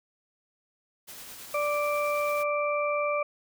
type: noise with tremolo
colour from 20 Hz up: white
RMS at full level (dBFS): -43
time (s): 1.07-2.44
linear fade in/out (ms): 20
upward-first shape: sine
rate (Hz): 9.2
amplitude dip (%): 25
type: harmonic tone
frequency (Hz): 587.3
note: D5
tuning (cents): 0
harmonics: 1 / 2 / 4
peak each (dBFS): -27 / -30 / -33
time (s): 1.54-3.23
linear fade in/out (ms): 5
effects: none